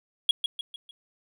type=tone with echo; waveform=triangle; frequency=3300 Hz; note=G#7; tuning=12 cents flat; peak=-15 dBFS; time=0.29-0.31 s; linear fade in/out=2 ms; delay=150 ms; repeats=4; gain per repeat=-7 dB; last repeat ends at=0.91 s; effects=none